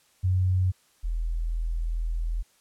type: tone pair in turn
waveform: sine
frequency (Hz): 92.5 / 41.2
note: F#2 / E1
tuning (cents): 0 / 0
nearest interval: octave + major second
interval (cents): 1400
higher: first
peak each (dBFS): -20 / -25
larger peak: first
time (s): 0.23-0.72 / 1.03-2.43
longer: second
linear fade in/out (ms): 20
effects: white hiss -63 dBFS RMS until 2.6 s + low-pass 11000 Hz 12 dB/octave